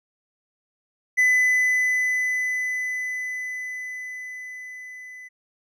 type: tone with level ramp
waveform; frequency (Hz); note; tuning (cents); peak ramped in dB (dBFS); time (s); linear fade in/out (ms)
triangle; 2005; B6; +26; -13 to -37; 1.17-5.29; 20
effects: none